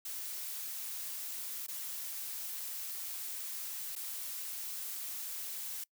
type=noise with dropouts; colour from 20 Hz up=blue; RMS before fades=-41 dBFS; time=0.05-5.84 s; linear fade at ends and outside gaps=5 ms; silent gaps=1.666-1.682 / 3.954-3.961 s; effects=noise-tail reverb RT60 0.1 s tail -24 dB re dry